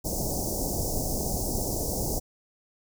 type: band-stop noise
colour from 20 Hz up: pink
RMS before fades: -29 dBFS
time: 0.04-2.2 s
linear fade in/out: 20 ms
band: 800 to 5200 Hz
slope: 48 dB/octave
effects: none